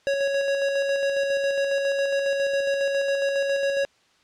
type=tone with tremolo; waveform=square; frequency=554.4 Hz; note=C#5; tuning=in tune; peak=-21 dBFS; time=0.07-3.85 s; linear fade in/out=0 ms; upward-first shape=square; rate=7.3 Hz; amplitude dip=30%; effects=white hiss -61 dBFS RMS until 4.23 s + low-pass 5000 Hz 12 dB/octave